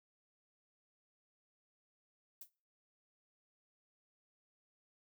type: noise with exponential decay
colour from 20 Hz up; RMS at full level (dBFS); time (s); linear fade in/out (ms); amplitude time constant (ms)
violet; -44; 2.41-2.5; 5; 19
effects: noise-tail reverb RT60 0.4 s tail -23 dB re dry